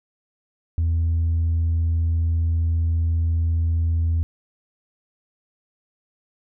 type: tone with tanh clipping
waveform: triangle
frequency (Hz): 82.6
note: E2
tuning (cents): +4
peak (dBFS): -18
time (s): 0.78-4.23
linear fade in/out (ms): 0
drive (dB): 6
effects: none